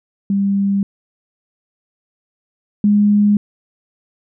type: tone pair in turn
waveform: sine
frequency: 198.3 / 206.4 Hz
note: G3 / G#3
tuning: +20 / -10 cents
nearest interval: minor second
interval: 70 cents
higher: second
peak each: -13 / -9 dBFS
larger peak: second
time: 0.3-0.83 / 2.84-3.37 s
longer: neither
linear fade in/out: 2 ms
effects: none